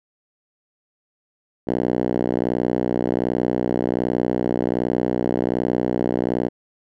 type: tone with band-pass filter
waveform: 5% pulse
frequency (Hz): 61.3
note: B1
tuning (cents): -12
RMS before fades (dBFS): -22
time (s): 1.67-6.49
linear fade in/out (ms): 10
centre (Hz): 310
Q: 1.1
effects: none